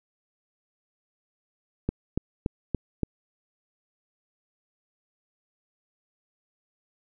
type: click train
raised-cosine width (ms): 3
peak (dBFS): -12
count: 5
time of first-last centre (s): 1.89-3.033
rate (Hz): 3.5
effects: none